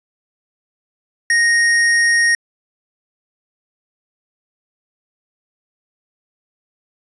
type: tone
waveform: square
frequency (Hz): 1864.7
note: A#6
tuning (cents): 0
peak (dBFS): -12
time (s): 1.3-2.35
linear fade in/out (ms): 2
effects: resampled to 24000 Hz